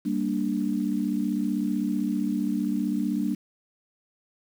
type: chord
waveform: sine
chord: G minor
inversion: none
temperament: equal with one note detuned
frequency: 197.59 / 233.1 / 293.7 Hz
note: G3 / Bb3 / D4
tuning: +14 / 0 / 0 cents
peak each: -28 dBFS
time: 0.05-3.35 s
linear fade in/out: 10 ms
effects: 8-bit